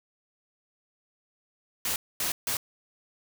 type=noise bursts at uneven times; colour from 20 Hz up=white; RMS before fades=-29 dBFS; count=3; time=1.85-1.96 / 2.2-2.32 / 2.47-2.57 s; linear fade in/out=2 ms; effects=none